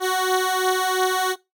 15% pulse beating tone pair, 370 / 372.9 Hz, F#4 / F#4, 0 / +14 cents, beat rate 2.9 Hz, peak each -16 / -14 dBFS, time 0-1.36 s, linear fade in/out 50 ms, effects noise-tail reverb RT60 0.2 s tail -20 dB re dry + MP3 96 kbps

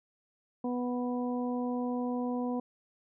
harmonic tone, 246.5 Hz, B3, 3 cents flat, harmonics 1 / 2 / 3 / 4, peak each -31 / -37 / -41 / -43 dBFS, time 0.64-2.6 s, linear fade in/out 5 ms, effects none

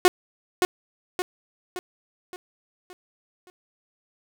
sawtooth tone with echo, 363.1 Hz, F#4, 33 cents flat, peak -8 dBFS, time 0.05-0.08 s, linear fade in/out 0 ms, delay 570 ms, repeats 6, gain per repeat -6 dB, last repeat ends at 3.5 s, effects none

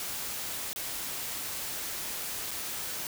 white noise with dropouts, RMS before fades -36 dBFS, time 0-3.07 s, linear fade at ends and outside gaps 1 ms, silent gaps 0.731-0.76 / 2.509-2.513 s, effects none

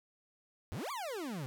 40% pulse exponential two-way sweep, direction up then down, 74.6 to 1200 to 122.1 Hz, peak -37 dBFS, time 0.72-1.46 s, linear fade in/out 0 ms, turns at 0.91 s, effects none

